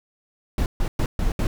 brown noise bursts at uneven times, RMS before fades -21 dBFS, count 5, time 0.58-0.66 / 0.8-0.88 / 0.99-1.06 / 1.19-1.32 / 1.39-1.47 s, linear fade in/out 2 ms, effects none

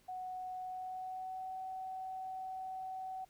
sine tone with pitch glide, 740 to 754.2 Hz, F#5 to F#5, 0 to +33 cents, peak -40 dBFS, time 0.08-3.25 s, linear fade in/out 10 ms, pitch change +33 cents, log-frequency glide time 0.63-1.56 s, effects pink hiss -69 dBFS RMS until 3.29 s

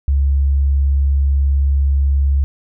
sine tone, 69.3 Hz, C#2, in tune, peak -11 dBFS, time 0.08-2.44 s, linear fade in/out 0 ms, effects none

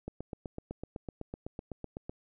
click train, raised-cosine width 2 ms, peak -25 dBFS, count 17, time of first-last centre 0.08-2.095 s, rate 7.94 Hz, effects none

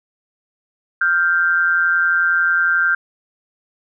sine tone pair together, 1396.9 / 1568 Hz, F6 / G6, 0 / 0 cents, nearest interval major second, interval 200 cents, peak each -16 dBFS, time 1.01-2.95 s, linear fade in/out 5 ms, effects none

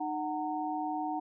sine tone cluster, 306.5 / 745 / 918 Hz, D#4 / F#5 / A#5, -26 / +12 / -27 cents, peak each -36 / -34 / -38 dBFS, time 0-1.2 s, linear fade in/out 10 ms, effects none

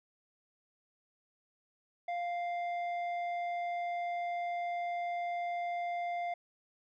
square tone with low-pass filter, 698.5 Hz, F5, in tune, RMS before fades -36 dBFS, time 2.08-6.34 s, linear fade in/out 5 ms, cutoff 1700 Hz, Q 1.4, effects none

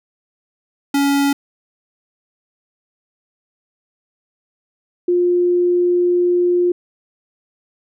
square / sine tone pair in turn, 280.8 / 353.8 Hz, C#4 / F4, +22 / +23 cents, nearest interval major third, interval 401 cents, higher second, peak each -14 / -12 dBFS, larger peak second, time 0.94-1.33 / 5.08-6.72 s, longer second, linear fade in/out 5 ms, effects none

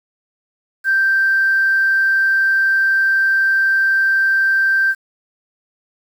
sine tone, 1568 Hz, G6, in tune, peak -11 dBFS, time 0.84-4.95 s, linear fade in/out 50 ms, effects tanh soft clip ceiling -7 dBFS + 7-bit

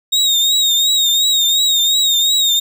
35% pulse tone with vibrato, 3734 Hz, A#7, 2 cents sharp, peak -10 dBFS, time 0.12-2.6 s, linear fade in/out 10 ms, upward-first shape triangle, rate 2.8 Hz, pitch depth 75 cents each way, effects none

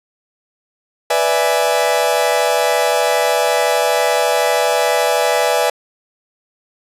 40% pulse chord, E dominant seventh, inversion second, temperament equal, 493.9 / 587.3 / 659.3 / 830.6 Hz, B4 / D5 / E5 / G#5, 0 / 0 / 0 / 0 cents, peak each -18 dBFS, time 1.1-5.7 s, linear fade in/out 5 ms, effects resampled to 32000 Hz + 8-bit

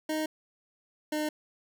25% pulse tone pair in turn, 311.1 / 304.2 Hz, D#4 / D#4, 0 / -39 cents, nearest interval unison, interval 39 cents, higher first, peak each -25 dBFS, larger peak neither, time 0.09-0.26 / 1.12-1.29 s, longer neither, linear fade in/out 5 ms, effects none

